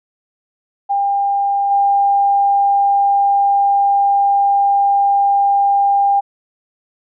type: tone with level steps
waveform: sine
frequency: 800 Hz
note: G5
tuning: 35 cents sharp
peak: -13 / -10 dBFS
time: 0.89-6.21 s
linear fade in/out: 20 ms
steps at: 1.7 s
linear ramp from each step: 20 ms
effects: none

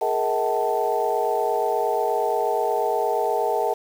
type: tone cluster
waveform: sine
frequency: 419.3 / 467.7 / 642 / 755 / 881 Hz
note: G#4 / A#4 / E5 / F#5 / A5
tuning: +17 / +6 / -46 / +35 / +2 cents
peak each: -26 dBFS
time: 0.01-3.74 s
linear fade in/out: 10 ms
effects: tanh soft clip ceiling -8 dBFS + 7-bit

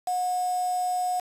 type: tone with quantisation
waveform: sine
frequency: 726 Hz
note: F#5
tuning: 33 cents flat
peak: -24 dBFS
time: 0.07-1.2 s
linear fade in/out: 5 ms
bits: 6
effects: resampled to 32000 Hz

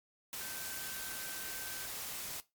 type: tone in noise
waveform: sine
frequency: 1547 Hz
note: G6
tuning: 23 cents flat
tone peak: -49 dBFS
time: 0.41-1.86 s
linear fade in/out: 0 ms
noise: white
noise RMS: -42 dBFS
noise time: 0.33-2.4 s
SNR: -10 dB
effects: noise-tail reverb RT60 0.2 s tail -17 dB re dry + MP3 96 kbps

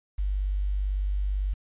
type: tone with quantisation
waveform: sine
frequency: 49 Hz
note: G1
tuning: in tune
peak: -24 dBFS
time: 0.18-1.54 s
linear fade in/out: 10 ms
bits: 9
effects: resampled to 8000 Hz

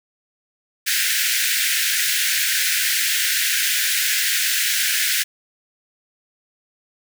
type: high-pass noise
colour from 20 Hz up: pink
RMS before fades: -20 dBFS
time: 0.86-5.24 s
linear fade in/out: 20 ms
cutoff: 1500 Hz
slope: 96 dB/octave
effects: none

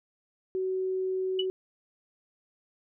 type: tone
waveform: sine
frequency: 375.3 Hz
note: F#4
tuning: 25 cents sharp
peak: -27 dBFS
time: 0.55-1.5 s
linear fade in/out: 0 ms
type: tone with exponential decay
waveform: sine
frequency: 2953 Hz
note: F#7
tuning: 4 cents flat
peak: -24 dBFS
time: 1.39-1.46 s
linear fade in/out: 5 ms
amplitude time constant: 15 ms
effects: none

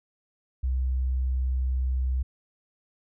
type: tone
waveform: sine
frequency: 64.3 Hz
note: C2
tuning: 30 cents flat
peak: -23 dBFS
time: 0.63-2.23 s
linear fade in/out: 10 ms
effects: none

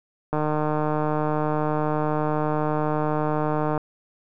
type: click train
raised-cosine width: 1 ms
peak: -11 dBFS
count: 525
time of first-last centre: 0.33-3.777 s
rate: 152 Hz
effects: none

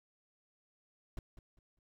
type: noise with echo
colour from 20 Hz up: brown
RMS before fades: -40 dBFS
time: 1.17-1.19 s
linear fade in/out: 2 ms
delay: 200 ms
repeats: 3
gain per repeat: -12 dB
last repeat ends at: 1.79 s
effects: none

